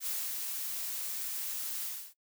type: noise with ADSR envelope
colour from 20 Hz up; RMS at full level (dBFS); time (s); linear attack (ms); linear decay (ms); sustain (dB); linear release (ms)
blue; -34; 0-2.14; 66; 240; -3; 290
effects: noise-tail reverb RT60 0.1 s tail -20 dB re dry